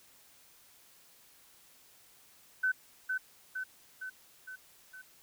sine tone with echo, 1517 Hz, F#6, 43 cents sharp, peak -26 dBFS, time 2.63-2.72 s, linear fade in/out 10 ms, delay 460 ms, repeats 5, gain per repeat -4 dB, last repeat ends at 5.02 s, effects white hiss -61 dBFS RMS until 5.22 s

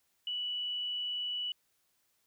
sine tone, 2954 Hz, F#7, 3 cents flat, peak -33 dBFS, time 0.27-1.52 s, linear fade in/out 2 ms, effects white hiss -75 dBFS RMS until 2.26 s

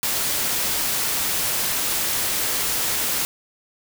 white noise, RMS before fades -23 dBFS, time 0.03-3.25 s, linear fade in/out 0 ms, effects none

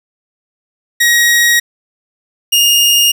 sawtooth tone pair in turn, 1894 / 2838 Hz, A#6 / F7, +27 / +27 cents, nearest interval perfect fifth, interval 700 cents, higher second, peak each -4 dBFS, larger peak neither, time 1-1.6 / 2.52-3.12 s, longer neither, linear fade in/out 10 ms, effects none

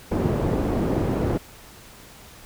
white low-pass noise, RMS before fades -23 dBFS, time 0.11-1.38 s, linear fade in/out 10 ms, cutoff 370 Hz, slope 12 dB/octave, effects pink hiss -46 dBFS RMS until 2.45 s

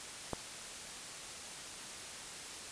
click, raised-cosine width 1 ms, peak -21 dBFS, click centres 0.333 s, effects white hiss -46 dBFS RMS until 2.71 s + resampled to 22050 Hz

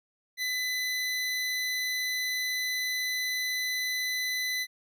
25% pulse tone, 2006 Hz, B6, 26 cents sharp, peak -25 dBFS, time 0.37-4.67 s, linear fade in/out 50 ms, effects none

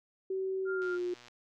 sine tone with pitch glide, 380.7 to 357.3 Hz, F#4 to F4, +49 to +40 cents, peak -31 dBFS, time 0.3-1.14 s, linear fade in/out 5 ms, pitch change -109 cents, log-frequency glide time 0.73-0.95 s
sine tone, 1400 Hz, F6, 4 cents sharp, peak -36 dBFS, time 0.65-0.99 s, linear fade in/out 50 ms
click train, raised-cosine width 0.2 ms, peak -36 dBFS, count 57, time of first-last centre 0.82-1.283 s, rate 121 Hz
effects none

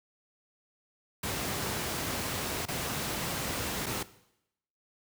pink noise with dropouts, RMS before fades -33 dBFS, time 1.23-4.03 s, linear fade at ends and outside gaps 5 ms, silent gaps 2.655-2.683 / 3.86-3.864 s, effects noise-tail reverb RT60 0.8 s tail -17 dB re dry + high-pass 80 Hz 12 dB/octave

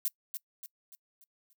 violet noise with echo, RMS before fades -30 dBFS, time 0.05-0.08 s, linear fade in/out 0 ms, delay 290 ms, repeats 5, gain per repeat -7 dB, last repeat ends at 1.53 s, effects noise-tail reverb RT60 0.1 s tail -23 dB re dry

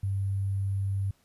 sine tone with sample-and-hold, 98 Hz, G2, in tune, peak -26 dBFS, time 0.03-1.11 s, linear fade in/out 5 ms, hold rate 11025 Hz, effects pink hiss -67 dBFS RMS until 1.24 s + resampled to 32000 Hz

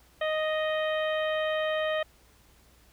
harmonic tone, 622.3 Hz, D#5, in tune, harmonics 1 / 2 / 3 / 4 / 5 / 6, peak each -27 / -36 / -34 / -42 / -39 / -46 dBFS, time 0.21-2.03 s, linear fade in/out 5 ms, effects added 60 Hz sine -61 dBFS peak until 2.92 s + pink hiss -61 dBFS RMS until 2.92 s

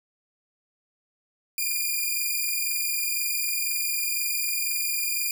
5% pulse tone pair together, 2403 / 2425 Hz, D7 / D#7, +39 / -45 cents, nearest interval unison, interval 16 cents, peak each -18 dBFS, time 1.58-5.31 s, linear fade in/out 2 ms, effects none

